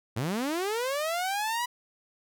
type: linear sweep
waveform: sawtooth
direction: up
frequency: 101.1 to 987.8 Hz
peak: -24 dBFS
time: 0.16-1.66 s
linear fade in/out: 10 ms
effects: none